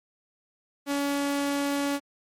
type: tone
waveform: sawtooth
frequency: 283 Hz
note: C#4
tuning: 36 cents sharp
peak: -21 dBFS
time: 0.86-2 s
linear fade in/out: 50 ms
effects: MP3 64 kbps